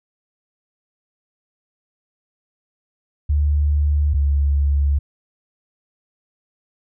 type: tone pair in turn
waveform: sine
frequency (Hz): 73.42 / 70.96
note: D2 / C#2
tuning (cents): 0 / +41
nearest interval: minor second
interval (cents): 59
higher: first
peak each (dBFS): -14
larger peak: neither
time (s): 3.29-4.14 / 4.14-4.99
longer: neither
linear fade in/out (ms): 10
effects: none